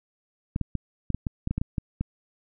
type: clicks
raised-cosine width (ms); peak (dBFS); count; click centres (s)
5; -14; 12; 0.561 / 0.613 / 0.753 / 1.103 / 1.146 / 1.268 / 1.474 / 1.51 / 1.58 / 1.615 / 1.782 / 2.01
effects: none